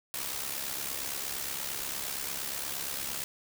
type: noise with amplitude modulation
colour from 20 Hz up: white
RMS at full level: -33 dBFS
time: 0.14-3.24 s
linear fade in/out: 0 ms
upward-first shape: sine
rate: 68.6 Hz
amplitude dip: 60%
effects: none